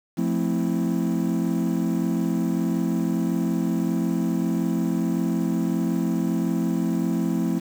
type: chord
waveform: triangle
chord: F major seventh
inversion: none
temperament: equal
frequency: 174.61 / 220 / 261.6 / 329.6 Hz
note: F3 / A3 / C4 / E4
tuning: 0 / 0 / 0 / 0 cents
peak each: -23 / -24 / -25 / -26 dBFS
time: 0.17-7.6 s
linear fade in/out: 20 ms
effects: tanh soft clip ceiling -9 dBFS + 7-bit